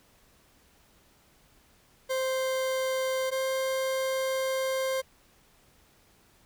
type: tone pair in turn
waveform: 40% pulse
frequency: 523 / 527.2 Hz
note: C5 / C5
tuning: -1 / +13 cents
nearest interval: unison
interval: 14 cents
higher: second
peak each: -26 dBFS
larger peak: neither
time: 2.09-3.31 / 3.31-5.02 s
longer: second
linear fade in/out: 20 ms
effects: pink hiss -62 dBFS RMS until 6.45 s